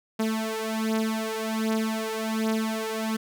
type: beating tone pair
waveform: sawtooth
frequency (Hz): 220 / 221.3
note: A3 / A3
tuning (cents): 0 / +10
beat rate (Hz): 1.3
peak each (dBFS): -24 / -25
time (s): 0.19-3.17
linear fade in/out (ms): 10
effects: none